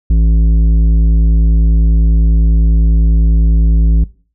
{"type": "tone with tanh clipping", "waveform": "sine", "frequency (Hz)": 55, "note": "A1", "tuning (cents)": 0, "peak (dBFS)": -8, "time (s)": [0.1, 4.04], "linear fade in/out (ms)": 5, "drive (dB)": 10, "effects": ["noise-tail reverb RT60 0.4 s tail -20 dB re dry"]}